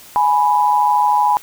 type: tone pair together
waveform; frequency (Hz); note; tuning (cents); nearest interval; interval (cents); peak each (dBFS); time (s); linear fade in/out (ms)
sine; 834.7 / 987.8; G#5 / B5; +9 / 0; minor third; 291; -14; 0.16-1.37; 0
effects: white hiss -41 dBFS RMS until 1.42 s